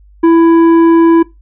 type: tone with tanh clipping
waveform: sine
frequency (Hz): 331.8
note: E4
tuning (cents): +11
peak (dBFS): -5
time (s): 0.23-1.23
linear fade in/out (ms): 10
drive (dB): 9
effects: noise-tail reverb RT60 0.2 s tail -20 dB re dry + added 50 Hz sine -39 dBFS peak until 1.41 s